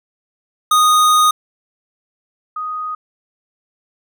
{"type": "tone pair in turn", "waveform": ["square", "sine"], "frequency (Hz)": [1239, 1246], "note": ["D#6", "D#6"], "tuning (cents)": [-8, 2], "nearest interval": "unison", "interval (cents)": 10, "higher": "second", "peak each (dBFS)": [-10, -21], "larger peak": "first", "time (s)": [[0.71, 1.31], [2.56, 2.95]], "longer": "first", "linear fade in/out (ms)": 5, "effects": []}